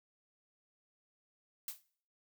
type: noise with exponential decay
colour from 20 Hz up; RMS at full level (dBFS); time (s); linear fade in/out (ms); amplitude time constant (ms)
blue; -37; 1.68-1.82; 2; 30
effects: noise-tail reverb RT60 0.5 s tail -19 dB re dry